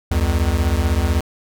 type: beating tone pair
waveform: square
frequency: 69.3 / 85.3 Hz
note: C#2 / F2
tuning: 0 / -40 cents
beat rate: 16 Hz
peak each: -19 dBFS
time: 0.11-1.21 s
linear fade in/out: 5 ms
effects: none